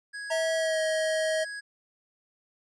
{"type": "tone", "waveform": "square", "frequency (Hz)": 1661.2, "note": "G#6", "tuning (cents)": 0, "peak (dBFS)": -36, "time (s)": [0.13, 1.61], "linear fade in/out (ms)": 20}
{"type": "tone with pitch glide", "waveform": "square", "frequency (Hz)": [647, 633.3], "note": ["E5", "D#5"], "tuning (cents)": [-32, 30], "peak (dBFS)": -26, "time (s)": [0.3, 1.45], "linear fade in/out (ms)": 20, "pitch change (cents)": -38, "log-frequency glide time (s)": [0.56, 0.8]}
{"type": "tone with exponential decay", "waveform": "square", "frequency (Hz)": 922, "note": "A#5", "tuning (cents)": -19, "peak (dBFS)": -35, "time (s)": [0.3, 0.62], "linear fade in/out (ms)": 5, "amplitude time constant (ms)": 69}
{"effects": ["resampled to 24000 Hz"]}